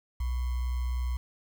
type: tone with sample-and-hold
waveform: sine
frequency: 61.74 Hz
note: B1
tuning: in tune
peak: -27 dBFS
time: 0.2-1.17 s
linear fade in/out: 5 ms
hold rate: 1050 Hz
effects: none